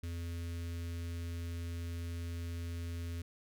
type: tone with notch filter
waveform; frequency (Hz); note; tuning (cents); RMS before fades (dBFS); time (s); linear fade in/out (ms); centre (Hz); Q
square; 84.9; F2; -48; -40; 0.03-3.22; 5; 810; 0.6
effects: none